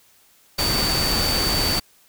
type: tone in noise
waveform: sine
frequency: 4572 Hz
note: D8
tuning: 47 cents flat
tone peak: -22 dBFS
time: 0.58-1.8 s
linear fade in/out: 10 ms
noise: pink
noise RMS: -23 dBFS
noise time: 0.58-1.8 s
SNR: -2 dB
effects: white hiss -56 dBFS RMS until 2.08 s